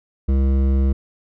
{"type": "tone with hard clipping", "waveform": "sine", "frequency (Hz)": 67.1, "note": "C2", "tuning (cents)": 44, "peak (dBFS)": -16, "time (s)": [0.28, 0.93], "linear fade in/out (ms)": 10, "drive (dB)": 12, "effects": []}